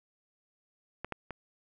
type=clicks; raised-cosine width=0.5 ms; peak=-21 / -20 / -24 dBFS; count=3; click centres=1.046 / 1.123 / 1.307 s; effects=none